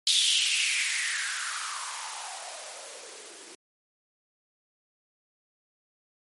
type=noise with band-pass filter sweep; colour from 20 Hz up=violet; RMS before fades=-30 dBFS; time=0.07-3.55 s; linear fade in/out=2 ms; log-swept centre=3700 to 330 Hz; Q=5.2; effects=MP3 48 kbps